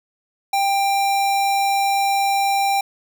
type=tone; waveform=square; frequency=791 Hz; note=G5; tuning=15 cents sharp; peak=-17 dBFS; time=0.53-2.81 s; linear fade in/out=5 ms; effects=none